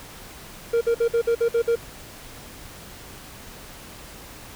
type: tone bursts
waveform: triangle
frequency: 466.2 Hz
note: A#4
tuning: in tune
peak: -15 dBFS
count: 8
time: 0.73-1.757 s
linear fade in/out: 10 ms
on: 82 ms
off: 53 ms
effects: pink hiss -42 dBFS RMS until 4.55 s